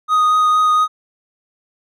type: tone with vibrato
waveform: triangle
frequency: 1244.5 Hz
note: D#6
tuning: in tune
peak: -9 dBFS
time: 0.08-0.88 s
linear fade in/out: 50 ms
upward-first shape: triangle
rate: 4.3 Hz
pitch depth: 12 cents each way
effects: none